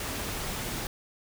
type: noise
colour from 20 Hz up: pink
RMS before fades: -34 dBFS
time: 0-0.87 s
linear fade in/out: 2 ms
effects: none